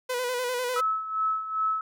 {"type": "tone with vibrato", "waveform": "sawtooth", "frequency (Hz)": 497.1, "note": "B4", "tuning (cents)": 11, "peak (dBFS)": -23, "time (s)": [0.09, 0.81], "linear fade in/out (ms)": 10, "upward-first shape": "square", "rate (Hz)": 10, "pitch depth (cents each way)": 38}
{"type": "tone with tremolo", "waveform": "sine", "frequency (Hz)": 1298, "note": "E6", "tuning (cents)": -27, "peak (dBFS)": -22, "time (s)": [0.76, 1.81], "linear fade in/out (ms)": 2, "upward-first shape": "sine", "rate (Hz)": 2.5, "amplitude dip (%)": 70}
{"effects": []}